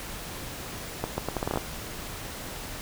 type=accelerating click train; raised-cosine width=1 ms; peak=-13 dBFS; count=10; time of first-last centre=1.04-1.574 s; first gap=140 ms; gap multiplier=0.76; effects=pink hiss -38 dBFS RMS until 2.81 s